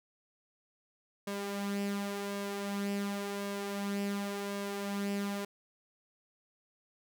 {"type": "tone with flanger", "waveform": "sawtooth", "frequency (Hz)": 200.8, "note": "G3", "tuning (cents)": 42, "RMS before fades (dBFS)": -36, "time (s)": [1.27, 5.45], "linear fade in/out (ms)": 5, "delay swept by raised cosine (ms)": [1.8, 4.6], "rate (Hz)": 0.91, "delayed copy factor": 0.5, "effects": []}